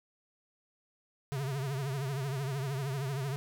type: tone with vibrato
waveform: square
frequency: 136.5 Hz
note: C#3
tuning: 26 cents flat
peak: -33 dBFS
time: 1.32-3.36 s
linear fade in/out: 0 ms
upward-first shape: triangle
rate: 13 Hz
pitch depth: 130 cents each way
effects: none